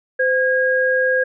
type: tone pair together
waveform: sine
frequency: 514.7 / 1634 Hz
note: C5 / G#6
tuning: -29 / -29 cents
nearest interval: octave + minor sixth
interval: 2000 cents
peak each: -17 dBFS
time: 0.19-1.24 s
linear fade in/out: 10 ms
effects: none